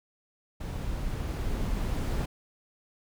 brown noise with level ramp, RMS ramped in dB -34 to -28 dBFS, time 0.6-2.26 s, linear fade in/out 10 ms, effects none

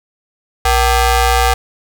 sawtooth ring-modulated tone, 414.4 Hz, G#4, 4 cents flat, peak -3 dBFS, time 0.65-1.54 s, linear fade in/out 5 ms, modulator 354 Hz, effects none

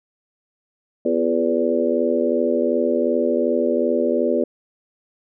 harmonic tone with a mistuned harmonic, 82.7 Hz, E2, 6 cents sharp, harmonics 3 / 4 / 5 / 6 / 7, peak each -23 / -23 / -23 / -23 / -23 dBFS, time 1.05-4.44 s, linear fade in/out 5 ms, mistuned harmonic 4, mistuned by +49 cents, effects none

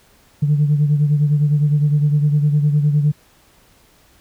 sine beating tone pair, 146.83 / 156.63 Hz, D3 / D#3, 0 / +12 cents, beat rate 9.8 Hz, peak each -12 / -20 dBFS, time 0.42-3.12 s, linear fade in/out 10 ms, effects tanh soft clip ceiling -7 dBFS + pink hiss -53 dBFS RMS until 4.2 s

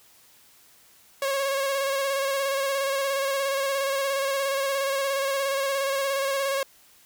sawtooth tone with vibrato, 548 Hz, C#5, 20 cents flat, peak -20 dBFS, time 1.22-6.63 s, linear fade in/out 2 ms, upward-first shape square, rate 17 Hz, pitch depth 26 cents each way, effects white hiss -56 dBFS RMS until 7.05 s

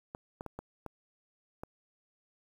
clicks, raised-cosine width 1 ms, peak -26 dBFS, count 6, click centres 0.149 / 0.409 / 0.463 / 0.59 / 0.863 / 1.635 s, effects 9-bit

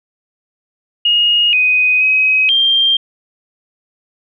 sine tone with pitch steps, 2865 / 2501 / 2534 / 3181 Hz, F7 / D#7 / D#7 / G7, +44 / +8 / +31 / +25 cents, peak -9 dBFS, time 1.05-2.97 s, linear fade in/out 5 ms, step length 480 ms, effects none

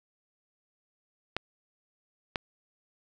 clicks, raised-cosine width 0.3 ms, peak -13 dBFS, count 2, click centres 1.366 / 2.358 s, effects none

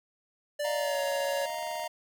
square tone with pitch glide, 587.3 to 562.1 Hz, D5 to C#5, 0 to +24 cents, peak -30 dBFS, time 0.59-1.46 s, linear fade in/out 10 ms, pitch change -76 cents, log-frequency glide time 0.73-1 s
square chord, Eb suspended second, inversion none, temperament equal, 622.3 / 698.5 / 932.3 Hz, Eb5 / F5 / Bb5, 0 / 0 / 0 cents, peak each -38 dBFS, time 0.64-1.88 s, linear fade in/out 10 ms
click train, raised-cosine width 0.3 ms, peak -34 dBFS, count 22, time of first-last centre 0.95-1.84 s, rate 23.6 Hz
effects none

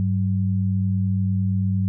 sine tone pair together, 99.62 / 188.5 Hz, G2 / F#3, +28 / +32 cents, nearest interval major seventh, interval 1104 cents, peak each -20 / -23 dBFS, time 0-1.88 s, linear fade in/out 0 ms, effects none

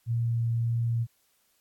sine tone with vibrato, 116.54 Hz, A#2, in tune, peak -24 dBFS, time 0.06-1.07 s, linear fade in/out 50 ms, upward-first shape triangle, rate 1.7 Hz, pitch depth 8 cents each way, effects white hiss -69 dBFS RMS until 1.6 s + AAC 64 kbps

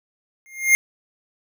square tone with exponential growth, 2122 Hz, C7, 24 cents sharp, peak -9 dBFS, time 0.46-0.75 s, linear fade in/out 0 ms, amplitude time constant 61 ms, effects none

